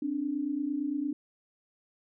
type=tone pair together; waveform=sine; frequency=264.9 / 293.7 Hz; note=C4 / D4; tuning=+22 / 0 cents; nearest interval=major second; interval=178 cents; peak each=-34 / -30 dBFS; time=0.02-1.13 s; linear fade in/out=5 ms; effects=none